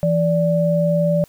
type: tone pair together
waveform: sine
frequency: 167 / 584.2 Hz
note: E3 / D5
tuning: +23 / -9 cents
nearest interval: octave + minor seventh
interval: 2168 cents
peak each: -17 dBFS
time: 0.03-1.24 s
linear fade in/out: 0 ms
effects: white hiss -53 dBFS RMS until 1.28 s